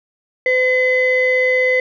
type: tone pair together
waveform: sine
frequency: 509.3 / 2029 Hz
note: C5 / B6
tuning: -47 / +46 cents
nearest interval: 2 octaves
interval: 2393 cents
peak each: -14 dBFS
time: 0.46-1.8 s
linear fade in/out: 2 ms
effects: tanh soft clip ceiling -7 dBFS